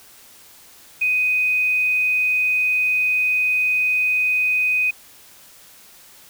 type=tone with quantisation; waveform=sine; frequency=2500 Hz; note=D#7; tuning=8 cents sharp; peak=-16 dBFS; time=1.01-4.91 s; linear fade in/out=10 ms; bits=7; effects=white hiss -47 dBFS RMS until 6.29 s